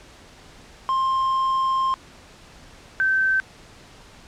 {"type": "tone pair in turn", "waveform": ["triangle", "sine"], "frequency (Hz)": [1057, 1546.9], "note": ["C6", "G6"], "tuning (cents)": [17, -23], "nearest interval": "perfect fifth", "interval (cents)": 660, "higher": "second", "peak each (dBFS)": -17, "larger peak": "neither", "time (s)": [[0.89, 1.94], [3, 3.4]], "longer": "first", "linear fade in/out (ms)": 0, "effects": ["pink hiss -47 dBFS RMS until 4.27 s", "low-pass 7000 Hz 12 dB/octave"]}